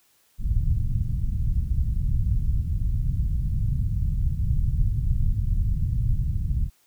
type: low-pass noise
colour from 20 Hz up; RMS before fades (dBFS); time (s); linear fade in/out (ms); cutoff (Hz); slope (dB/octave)
pink; -23; 0.38-6.7; 50; 130; 24
effects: white hiss -63 dBFS RMS until 6.86 s